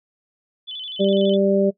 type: tone with vibrato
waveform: sine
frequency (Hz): 3246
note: G#7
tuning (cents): -40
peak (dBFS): -29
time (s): 0.67-1.37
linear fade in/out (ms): 20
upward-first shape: square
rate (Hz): 12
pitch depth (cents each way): 110
type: harmonic tone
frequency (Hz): 196.7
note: G3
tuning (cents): +6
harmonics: 1 / 2 / 3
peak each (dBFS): -19 / -19 / -19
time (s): 0.99-1.71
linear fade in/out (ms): 20
effects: noise-tail reverb RT60 0.1 s tail -20 dB re dry